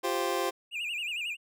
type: chord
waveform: 25% pulse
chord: F suspended second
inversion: none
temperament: just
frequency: 349.2 / 392.9 / 523.8 Hz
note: F4 / G4 / C5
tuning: 0 / +4 / +2 cents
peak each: -29 dBFS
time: 0.03-0.51 s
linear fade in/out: 20 ms
type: tone with vibrato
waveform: triangle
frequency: 2626 Hz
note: E7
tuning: 7 cents flat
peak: -30 dBFS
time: 0.71-1.37 s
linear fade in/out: 50 ms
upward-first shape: sine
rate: 11 Hz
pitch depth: 170 cents each way
effects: none